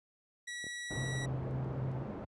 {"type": "tone", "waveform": "sawtooth", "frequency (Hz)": 1932, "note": "B6", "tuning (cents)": -39, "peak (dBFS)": -36, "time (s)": [0.47, 1.26], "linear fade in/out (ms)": 10}
{"type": "clicks", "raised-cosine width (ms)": 2, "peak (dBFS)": -35, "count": 2, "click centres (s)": [0.642, 0.667]}
{"type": "low-pass noise", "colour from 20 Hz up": "pink", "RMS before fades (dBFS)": -40, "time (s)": [0.9, 2.25], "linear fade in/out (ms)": 10, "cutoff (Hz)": 720, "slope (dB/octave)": 12}
{"type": "tone with tremolo", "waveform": "sine", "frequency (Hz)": 130.81, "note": "C3", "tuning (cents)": 0, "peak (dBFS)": -34, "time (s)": [0.97, 2.03], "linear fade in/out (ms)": 2, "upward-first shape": "square", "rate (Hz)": 3.7, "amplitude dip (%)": 25}
{"effects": ["high-pass 80 Hz 12 dB/octave", "resampled to 24000 Hz"]}